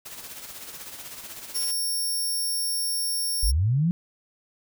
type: noise with tremolo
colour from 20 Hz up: white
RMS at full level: -38 dBFS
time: 0.05-1.72 s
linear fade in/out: 10 ms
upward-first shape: sine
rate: 16 Hz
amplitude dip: 50%
type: tone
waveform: 10% pulse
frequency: 5500 Hz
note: F8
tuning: 27 cents flat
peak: -19 dBFS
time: 1.54-3.52 s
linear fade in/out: 20 ms
type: linear sweep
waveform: sine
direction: up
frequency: 38.89 to 180 Hz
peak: -19 dBFS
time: 3.43-3.91 s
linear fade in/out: 0 ms
effects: none